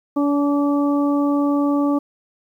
harmonic tone with a mistuned harmonic, 286.3 Hz, D4, 44 cents flat, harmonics 1 / 2 / 3 / 4, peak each -16 / -25 / -30 / -28 dBFS, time 0.16-1.99 s, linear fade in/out 10 ms, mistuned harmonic 4, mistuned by +17 cents, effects 9-bit

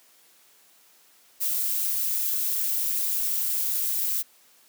violet noise with amplitude modulation, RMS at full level -23 dBFS, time 1.4-4.23 s, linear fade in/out 20 ms, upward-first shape sine, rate 207 Hz, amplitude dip 70%, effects white hiss -58 dBFS RMS until 4.68 s + high-pass 200 Hz 12 dB/octave

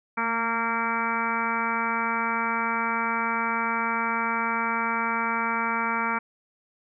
harmonic tone with a mistuned harmonic, 230 Hz, A#3, 23 cents flat, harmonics 1 / 2 / 3 / 4 / 5 / 6 / 7 / 8 / 9 / 10, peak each -33 / -38 / -40 / -29 / -32 / -29 / -36 / -38 / -39 / -32 dBFS, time 0.17-6.19 s, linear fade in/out 10 ms, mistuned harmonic 1, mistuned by -25 cents, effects none

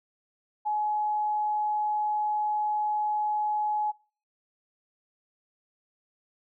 sine tone, 845 Hz, G#5, 30 cents sharp, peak -25 dBFS, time 0.65-3.92 s, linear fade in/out 20 ms, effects noise-tail reverb RT60 0.4 s tail -23 dB re dry

